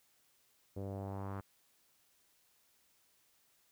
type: tone with low-pass filter sweep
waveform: sawtooth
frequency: 98 Hz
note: G2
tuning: in tune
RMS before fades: -42 dBFS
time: 0.76-1.41 s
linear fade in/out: 10 ms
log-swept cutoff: 490 to 1300 Hz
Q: 2.3
effects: white hiss -72 dBFS RMS until 3.71 s